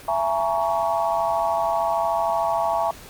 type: chord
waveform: sine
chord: A# half-diminished seventh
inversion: second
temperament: just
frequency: 671.3 / 839.1 / 932.3 / 1118.8 Hz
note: E5 / G#5 / A#5 / C#6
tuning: +31 / +18 / 0 / +16 cents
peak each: -23 / -25 / -26 / -28 dBFS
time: 0.08-2.91 s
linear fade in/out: 2 ms
effects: pink hiss -43 dBFS RMS until 3.09 s + Opus 48 kbps